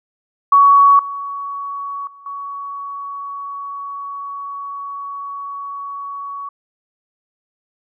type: tone with level steps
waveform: sine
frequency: 1123 Hz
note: C#6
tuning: 22 cents sharp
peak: -6 / -23 / -39 / -25 dBFS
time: 0.52-6.49 s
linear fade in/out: 5 ms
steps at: 0.99 / 2.07 / 2.26 s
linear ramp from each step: 2 ms
effects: none